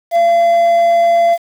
triangle tone with quantisation, 682 Hz, F5, 41 cents flat, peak -6 dBFS, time 0.11-1.38 s, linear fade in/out 50 ms, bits 6, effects none

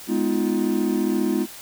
triangle chord, F half-diminished seventh, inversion first, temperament just, 209.5 / 251.4 / 314.3 / 349.2 Hz, Ab3 / Cb4 / Eb4 / F4, +15 / +31 / +18 / 0 cents, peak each -23 dBFS, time 0.07-1.47 s, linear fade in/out 50 ms, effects white hiss -40 dBFS RMS until 1.61 s

